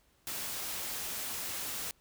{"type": "noise", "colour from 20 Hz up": "white", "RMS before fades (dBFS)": -38, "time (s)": [0.27, 1.91], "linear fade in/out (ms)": 0, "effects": ["pink hiss -69 dBFS RMS until 2 s"]}